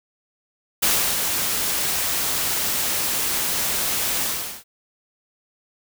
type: noise with ADSR envelope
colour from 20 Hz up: white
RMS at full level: -18 dBFS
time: 0.82-4.64 s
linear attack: 13 ms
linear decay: 310 ms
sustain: -5 dB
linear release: 420 ms
effects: none